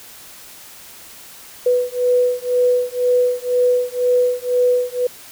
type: beating tone pair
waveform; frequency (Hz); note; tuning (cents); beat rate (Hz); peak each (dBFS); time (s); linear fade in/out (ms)
sine; 493.9 / 495.9; B4 / B4; 0 / +7; 2; -17; 1.66-5.07; 5
effects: white hiss -40 dBFS RMS until 5.31 s